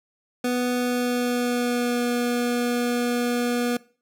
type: tone with pitch glide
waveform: 25% pulse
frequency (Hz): 246.9 to 242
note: B3 to B3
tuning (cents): 0 to -35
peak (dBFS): -18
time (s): 0.44-3.77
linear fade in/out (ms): 5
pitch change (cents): -35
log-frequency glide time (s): 0.73-2.02
effects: noise-tail reverb RT60 0.4 s tail -21 dB re dry